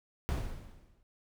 brown noise with exponential decay, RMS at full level -29 dBFS, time 0.29-1.03 s, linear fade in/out 0 ms, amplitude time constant 160 ms, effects none

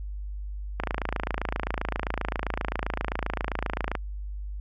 click train, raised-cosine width 0.5 ms, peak -12 dBFS, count 88, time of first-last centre 0.8-3.952 s, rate 27.6 Hz, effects added 50 Hz sine -32 dBFS peak until 4.6 s

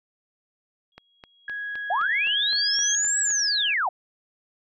sine tone with exponential growth, 3300 Hz, G#7, 12 cents flat, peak -26 dBFS, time 0.92-2.95 s, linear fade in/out 1 ms, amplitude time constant 440 ms
click train, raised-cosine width 0.3 ms, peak -25 dBFS, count 10, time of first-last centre 0.98-3.306 s, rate 3.87 Hz
sine tone, 1661.2 Hz, G#6, in tune, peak -29 dBFS, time 1.48-3.74 s, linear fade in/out 2 ms
sine linear two-way sweep, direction up then down, 654 to 7902 to 654 Hz, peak -21 dBFS, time 1.9-3.89 s, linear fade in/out 5 ms, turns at 3.2 s
effects none

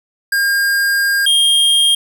square tone pair in turn, 1612 / 3224 Hz, G6 / G7, +48 / +48 cents, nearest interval octave, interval 1200 cents, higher second, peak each -13 / -10 dBFS, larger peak second, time 0.32-1.26 / 1.26-1.95 s, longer first, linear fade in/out 5 ms, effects none

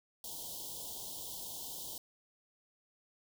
white band-stop noise, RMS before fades -44 dBFS, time 0.24-1.98 s, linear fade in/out 2 ms, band 1000 to 3000 Hz, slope 96 dB/octave, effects none

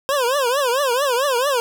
25% pulse tone with vibrato, 524 Hz, C5, 2 cents sharp, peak -13 dBFS, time 0.09-1.6 s, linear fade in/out 0 ms, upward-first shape triangle, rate 4.5 Hz, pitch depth 220 cents each way, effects none

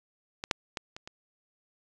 clicks, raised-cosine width 0.2 ms, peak -17 / -7 / -16 / -24 / -25 dBFS, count 5, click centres 0.439 / 0.512 / 0.772 / 0.965 / 1.075 s, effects resampled to 24000 Hz

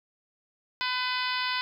harmonic tone with a mistuned harmonic, 503 Hz, B4, 32 cents sharp, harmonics 2 / 3 / 4 / 5 / 6 / 7 / 8 / 9 / 10, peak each -32 / -34 / -35 / -36 / -37 / -37 / -38 / -39 / -39 dBFS, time 0.81-1.61 s, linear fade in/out 0 ms, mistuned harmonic 8, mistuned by +16 cents, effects 10-bit

